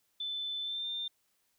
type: tone with pitch glide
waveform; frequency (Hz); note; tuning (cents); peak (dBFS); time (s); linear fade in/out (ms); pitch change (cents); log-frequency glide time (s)
sine; 3520 to 3600; A7 to A7; 0 to +39; -34; 0.2-1.08; 5; +39; 0.62-0.86
effects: white hiss -75 dBFS RMS until 1.58 s